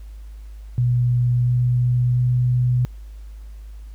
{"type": "tone with pitch steps", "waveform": "sine", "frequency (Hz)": [122.4, 123.25, 124.11], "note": ["B2", "B2", "B2"], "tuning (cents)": [-15, -3, 9], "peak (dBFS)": -15, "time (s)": [0.78, 2.85], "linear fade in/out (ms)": 0, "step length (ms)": 690, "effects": ["added 52 Hz sine -34 dBFS peak until 3.94 s", "pink hiss -58 dBFS RMS until 3.94 s"]}